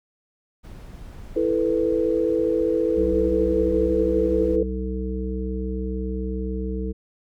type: noise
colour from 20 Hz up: brown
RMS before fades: -39 dBFS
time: 0.63-4.57 s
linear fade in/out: 20 ms
type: chord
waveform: sine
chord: E suspended fourth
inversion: none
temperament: just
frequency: 329.6 / 439.5 / 494.4 Hz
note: E4 / A4 / B4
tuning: 0 / -2 / +2 cents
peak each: -23 dBFS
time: 1.36-4.63 s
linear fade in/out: 5 ms
type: harmonic tone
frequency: 63.5 Hz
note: B1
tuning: 49 cents sharp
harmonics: 1 / 3 / 5 / 7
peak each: -27 / -30 / -34 / -32 dBFS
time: 2.96-6.93 s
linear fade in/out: 20 ms
effects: none